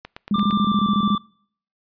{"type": "click train", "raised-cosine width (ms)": 0.3, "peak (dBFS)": -18, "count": 5, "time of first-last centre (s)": [0.05, 0.509], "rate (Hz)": 8.71}
{"type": "tone bursts", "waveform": "sine", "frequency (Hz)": 205.2, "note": "G#3", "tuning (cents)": -21, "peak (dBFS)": -16, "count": 12, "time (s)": [0.31, 1.151], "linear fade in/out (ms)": 2, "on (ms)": 49, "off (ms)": 23}
{"type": "tone with pitch glide", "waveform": "square", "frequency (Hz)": [1188, 1172.3], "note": ["D6", "D6"], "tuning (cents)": [20, -3], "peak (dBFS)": -22, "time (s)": [0.34, 1.18], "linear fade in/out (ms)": 5, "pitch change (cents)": -23, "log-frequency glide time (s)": [0.52, 0.89]}
{"effects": ["noise-tail reverb RT60 0.6 s tail -25 dB re dry", "resampled to 11025 Hz"]}